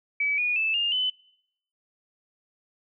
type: tone with pitch steps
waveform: sine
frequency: 2289 / 2453 / 2629 / 2818 / 3020 Hz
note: D7 / D#7 / E7 / F7 / F#7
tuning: -45 / -25 / -5 / +15 / +35 cents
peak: -22 dBFS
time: 0.2-1.1 s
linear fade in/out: 5 ms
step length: 180 ms
effects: noise-tail reverb RT60 0.7 s tail -24 dB re dry